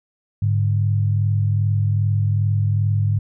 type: tone pair together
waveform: sine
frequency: 103.3 / 145.81 Hz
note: G#2 / D3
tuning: -9 / -12 cents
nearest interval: tritone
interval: 597 cents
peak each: -16 / -24 dBFS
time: 0.42-3.19 s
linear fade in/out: 5 ms
effects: none